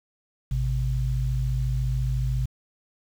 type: tone pair together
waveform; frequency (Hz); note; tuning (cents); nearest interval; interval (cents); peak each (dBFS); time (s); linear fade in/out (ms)
sine; 53.99 / 128.2; A1 / C3; -32 / -35; octave + minor third; 1497; -25; 0.51-2.46; 5
effects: 8-bit